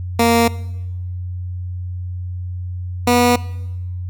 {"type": "tone pair in turn", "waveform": "15% pulse", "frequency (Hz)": [232.8, 243.2], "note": ["A#3", "B3"], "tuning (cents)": [-2, -26], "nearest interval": "minor second", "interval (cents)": 76, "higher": "second", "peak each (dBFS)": -5, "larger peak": "neither", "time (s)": [[0.19, 0.48], [3.07, 3.36]], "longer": "neither", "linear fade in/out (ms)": 5, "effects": ["noise-tail reverb RT60 1.0 s tail -20 dB re dry", "added 90 Hz sine -23 dBFS peak until 4.09 s"]}